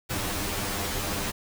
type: noise with comb filter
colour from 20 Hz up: pink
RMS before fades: -30 dBFS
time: 0.09-1.32 s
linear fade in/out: 20 ms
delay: 10 ms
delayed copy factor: +0.8
effects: none